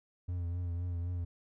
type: tone with vibrato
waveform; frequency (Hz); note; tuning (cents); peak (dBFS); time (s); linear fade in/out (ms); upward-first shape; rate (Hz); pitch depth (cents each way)
triangle; 87.31; F2; 0; -31; 0.28-1.25; 10; triangle; 3.9; 49
effects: none